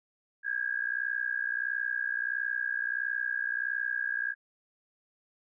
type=tone with amplitude modulation; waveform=sine; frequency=1632 Hz; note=G#6; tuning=31 cents flat; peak=-25 dBFS; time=0.43-4.35 s; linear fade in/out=50 ms; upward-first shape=sine; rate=61.5 Hz; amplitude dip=90%; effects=none